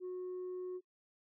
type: tone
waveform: sine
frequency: 365.3 Hz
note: F#4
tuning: 22 cents flat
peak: -37 dBFS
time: 0-0.81 s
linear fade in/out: 50 ms
effects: noise-tail reverb RT60 0.1 s tail -26 dB re dry + tanh soft clip ceiling -38 dBFS